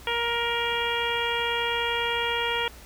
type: harmonic tone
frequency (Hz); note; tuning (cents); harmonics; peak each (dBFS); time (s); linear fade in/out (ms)
470; A#4; +14; 1 / 2 / 3 / 4 / 5 / 6 / 7; -31 / -30 / -33 / -33 / -32 / -33 / -32; 0.07-2.68; 2
effects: added 60 Hz sine -48 dBFS peak until 2.85 s + pink hiss -48 dBFS RMS until 2.85 s